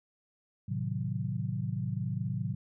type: chord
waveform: sine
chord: A diminished seventh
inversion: none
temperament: equal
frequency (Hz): 110 / 130.81 / 155.56 / 185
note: A2 / C3 / Eb3 / Gb3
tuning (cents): 0 / 0 / 0 / 0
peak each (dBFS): -35 / -35 / -38 / -37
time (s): 0.68-2.55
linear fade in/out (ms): 10
effects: none